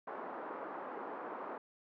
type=band-pass noise; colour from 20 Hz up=white; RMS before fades=-44 dBFS; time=0.07-1.58 s; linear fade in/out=5 ms; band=260 to 1200 Hz; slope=24 dB/octave; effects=none